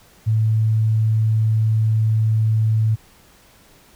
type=tone; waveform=sine; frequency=110 Hz; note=A2; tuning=in tune; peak=-14 dBFS; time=0.26-2.96 s; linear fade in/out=20 ms; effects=pink hiss -51 dBFS RMS until 3.95 s